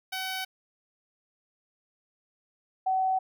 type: tone pair in turn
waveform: 10% pulse / sine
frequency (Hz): 756 / 756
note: F#5 / F#5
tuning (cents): +37 / +37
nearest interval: unison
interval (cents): 0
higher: neither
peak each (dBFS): -23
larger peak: neither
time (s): 0.12-0.45 / 2.86-3.19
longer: neither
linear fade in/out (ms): 10
effects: none